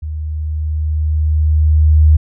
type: tone with level ramp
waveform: sine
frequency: 77 Hz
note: D#2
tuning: 17 cents flat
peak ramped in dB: -20 to -4 dBFS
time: 0.02-2.17 s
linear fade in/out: 10 ms
effects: none